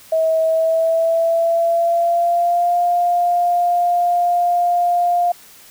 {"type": "tone with pitch glide", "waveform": "sine", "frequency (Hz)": [644, 702.3], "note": ["E5", "F5"], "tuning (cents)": [-41, 10], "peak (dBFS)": -13, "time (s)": [0.12, 5.32], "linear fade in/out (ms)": 5, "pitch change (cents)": 151, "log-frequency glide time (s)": [0.44, 2.77], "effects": ["white hiss -44 dBFS RMS until 5.7 s"]}